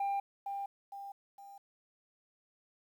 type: tone with echo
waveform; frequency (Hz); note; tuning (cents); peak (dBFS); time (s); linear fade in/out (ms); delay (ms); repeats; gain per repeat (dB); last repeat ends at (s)
sine; 796; G5; +26; -28; 0-0.2; 5; 460; 3; -7; 1.58
effects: tanh soft clip ceiling -30 dBFS + 11-bit